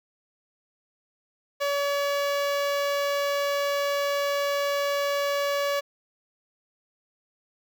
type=tone with notch filter; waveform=sawtooth; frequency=568 Hz; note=C#5; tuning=42 cents sharp; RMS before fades=-26 dBFS; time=1.6-5.81 s; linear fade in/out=20 ms; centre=9300 Hz; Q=1.1; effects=none